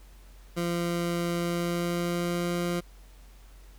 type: tone with pitch glide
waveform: 20% pulse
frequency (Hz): 172.1 to 174.3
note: F3 to F3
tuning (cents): -25 to -3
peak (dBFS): -22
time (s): 0.56-2.81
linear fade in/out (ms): 20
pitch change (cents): +22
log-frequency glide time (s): 1.36-2.54
effects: added 46 Hz sine -48 dBFS peak until 3.78 s + pink hiss -59 dBFS RMS until 3.78 s